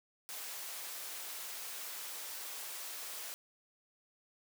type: high-pass noise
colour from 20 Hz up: white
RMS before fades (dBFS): -44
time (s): 0.29-3.34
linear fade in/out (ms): 0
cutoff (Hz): 470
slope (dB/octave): 12
effects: none